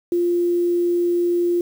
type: tone with quantisation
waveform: sine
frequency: 348.3 Hz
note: F4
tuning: 5 cents flat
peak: -16 dBFS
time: 0.12-1.61 s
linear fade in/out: 2 ms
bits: 7
effects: none